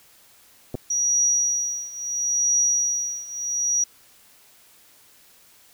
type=clicks; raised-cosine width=2 ms; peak=-16 dBFS; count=2; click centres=0.744 / 0.752 s
type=tone with tremolo; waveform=sine; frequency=5780 Hz; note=F#8; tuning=41 cents flat; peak=-16 dBFS; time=0.9-3.84 s; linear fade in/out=5 ms; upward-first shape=triangle; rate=0.74 Hz; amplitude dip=90%
effects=white hiss -54 dBFS RMS until 5.73 s